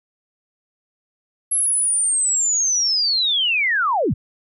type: linear sweep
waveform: sine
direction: down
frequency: 11175 to 63 Hz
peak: -16 dBFS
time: 1.51-4.14 s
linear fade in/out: 10 ms
effects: none